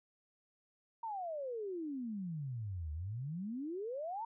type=exponential two-way sweep; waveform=sine; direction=down then up; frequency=940 to 73.42 to 940 Hz; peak=-38 dBFS; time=1.03-4.25 s; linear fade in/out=5 ms; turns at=2.92 s; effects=none